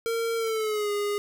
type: tone with pitch glide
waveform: square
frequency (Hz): 458.7 to 411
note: A#4 to G#4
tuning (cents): -28 to -18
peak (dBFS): -26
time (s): 0.06-1.18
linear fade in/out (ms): 0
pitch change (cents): -190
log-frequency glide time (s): 0.36-0.91
effects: none

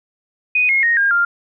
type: tone with pitch steps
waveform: sine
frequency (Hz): 2489 / 2154 / 1864.6 / 1613.9 / 1396.9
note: D#7 / C7 / A#6 / G6 / F6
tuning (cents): 0 / +50 / 0 / +50 / 0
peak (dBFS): -12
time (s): 0.55-1.25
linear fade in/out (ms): 5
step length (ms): 140
effects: none

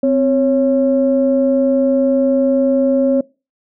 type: tone pair together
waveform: sine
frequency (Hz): 260 / 551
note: C4 / C#5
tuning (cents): -11 / -11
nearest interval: octave + minor second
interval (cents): 1300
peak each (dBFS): -13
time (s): 0.03-3.21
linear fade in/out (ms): 5
effects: noise-tail reverb RT60 0.3 s tail -23 dB re dry + tanh soft clip ceiling -3 dBFS

